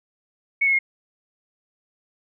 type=tone with pitch steps; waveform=sine; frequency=2217 / 2180 / 2144 Hz; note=C#7 / C#7 / C7; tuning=0 / -29 / +42 cents; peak=-16 dBFS; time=0.61-0.79 s; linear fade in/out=10 ms; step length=60 ms; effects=none